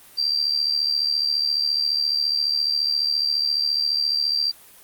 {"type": "tone with amplitude modulation", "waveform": "sine", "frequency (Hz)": 4708, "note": "D8", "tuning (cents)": 3, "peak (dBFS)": -16, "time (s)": [0.17, 4.52], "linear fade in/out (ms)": 20, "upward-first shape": "sine", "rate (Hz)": 74.5, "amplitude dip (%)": 70, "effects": ["white hiss -48 dBFS RMS until 4.83 s", "Opus 32 kbps"]}